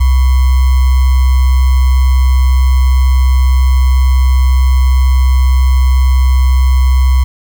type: tone with sample-and-hold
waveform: sine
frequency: 64.5 Hz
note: C2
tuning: 24 cents flat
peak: -5 dBFS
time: 0-7.24 s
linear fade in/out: 10 ms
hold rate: 1050 Hz
effects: none